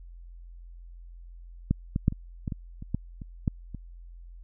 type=clicks; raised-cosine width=5 ms; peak=-10 / -14 / -8 / -23 / -18 / -20 / -27 / -14 / -27 / -12 / -25 dBFS; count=11; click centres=1.71 / 1.961 / 2.081 / 2.124 / 2.478 / 2.522 / 2.824 / 2.946 / 3.218 / 3.478 / 3.747 s; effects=added 43 Hz sine -43 dBFS peak until 4.43 s